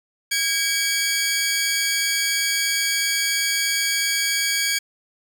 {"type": "tone pair together", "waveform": "15% pulse", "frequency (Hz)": [1637, 2277], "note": ["G#6", "C#7"], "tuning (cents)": [-25, 46], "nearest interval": "tritone", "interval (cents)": 571, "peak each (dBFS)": [-17, -15], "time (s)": [0.31, 4.79], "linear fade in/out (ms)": 10, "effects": []}